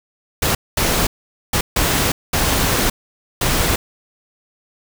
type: noise bursts at uneven times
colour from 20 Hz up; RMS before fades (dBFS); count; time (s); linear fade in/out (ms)
pink; -17; 6; 0.42-0.55 / 0.77-1.07 / 1.53-1.61 / 1.76-2.12 / 2.33-2.9 / 3.41-3.76; 5
effects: none